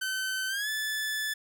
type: tone with pitch glide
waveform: sawtooth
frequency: 1531 to 1738.5 Hz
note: G6 to A6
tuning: -41 to -21 cents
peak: -26 dBFS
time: 0.01-1.34 s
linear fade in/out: 10 ms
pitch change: +220 cents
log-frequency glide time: 0.48-0.69 s
effects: none